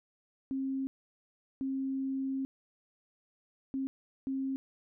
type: tone bursts at uneven times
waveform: sine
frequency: 267.9 Hz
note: C4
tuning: 41 cents sharp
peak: -31 dBFS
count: 4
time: 0.51-0.87 / 1.61-2.45 / 3.74-3.87 / 4.27-4.56 s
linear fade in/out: 0 ms
effects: none